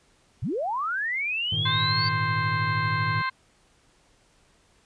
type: linear sweep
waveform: sine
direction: up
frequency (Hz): 78.5 to 4608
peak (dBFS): -25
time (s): 0.42-2.09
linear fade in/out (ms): 10
type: chord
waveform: triangle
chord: Ab suspended second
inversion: none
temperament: equal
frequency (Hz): 103.83 / 116.54 / 155.56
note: Ab2 / Bb2 / Eb3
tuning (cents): 0 / 0 / 0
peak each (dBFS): -29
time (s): 1.52-3.22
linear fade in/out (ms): 5
type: harmonic tone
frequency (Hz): 523.3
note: C5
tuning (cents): 0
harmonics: 2 / 3 / 4 / 5 / 6 / 7 / 8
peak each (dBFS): -27 / -30 / -32 / -42 / -46 / -47 / -39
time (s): 1.65-3.3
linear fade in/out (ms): 10
effects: pink hiss -62 dBFS RMS until 4.85 s + resampled to 22050 Hz